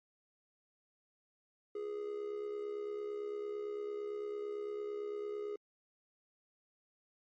triangle tone with amplitude modulation, 414.7 Hz, G#4, 3 cents flat, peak -33 dBFS, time 1.75-5.56 s, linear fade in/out 5 ms, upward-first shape sine, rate 68.9 Hz, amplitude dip 60%, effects MP3 32 kbps

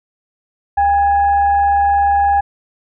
sine tone with frequency modulation, 805 Hz, G5, 46 cents sharp, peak -10 dBFS, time 0.77-2.41 s, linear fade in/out 10 ms, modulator 877 Hz, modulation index 0.32, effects none

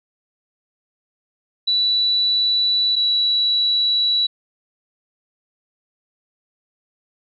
sine tone pair in turn, 3951 / 3926 Hz, B7 / B7, 0 / -11 cents, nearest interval unison, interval 11 cents, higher first, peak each -15 dBFS, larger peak neither, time 1.67-2.96 / 2.96-4.27 s, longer second, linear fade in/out 10 ms, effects none

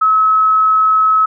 sine tone, 1288 Hz, E6, 41 cents flat, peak -8 dBFS, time 0.01-1.26 s, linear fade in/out 10 ms, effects none

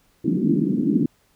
white band-pass noise, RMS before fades -20 dBFS, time 0.24-1.06 s, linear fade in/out 5 ms, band 160 to 320 Hz, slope 48 dB/octave, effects pink hiss -62 dBFS RMS until 1.35 s

